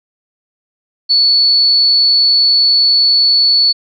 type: tone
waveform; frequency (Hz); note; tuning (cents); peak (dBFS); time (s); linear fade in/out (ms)
sine; 4435; C#8; 0; -7; 1.09-3.73; 20
effects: none